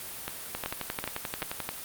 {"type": "two click trains", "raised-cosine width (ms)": 0.3, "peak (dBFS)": [-15, -15], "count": [4, 14], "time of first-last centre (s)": [[0.28, 1.421], [0.55, 1.69]], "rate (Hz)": [2.63, 11.4], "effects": ["white hiss -40 dBFS RMS until 1.84 s", "Opus 32 kbps"]}